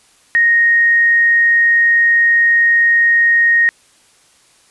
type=tone; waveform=sine; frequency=1864.7 Hz; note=A#6; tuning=in tune; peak=-8 dBFS; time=0.35-3.69 s; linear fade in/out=0 ms; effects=white hiss -51 dBFS RMS until 4.7 s + resampled to 24000 Hz